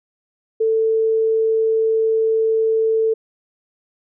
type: tone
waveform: sine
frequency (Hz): 444.5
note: A4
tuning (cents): +18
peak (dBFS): -14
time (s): 0.6-3.14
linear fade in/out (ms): 10
effects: none